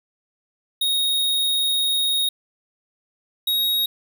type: tone pair in turn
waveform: square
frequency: 3746 / 3779 Hz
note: A#7 / A#7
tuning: +8 / +23 cents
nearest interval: unison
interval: 15 cents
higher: second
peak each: -19 dBFS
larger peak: neither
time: 0.81-2.29 / 3.47-3.86 s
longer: first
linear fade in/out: 5 ms
effects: none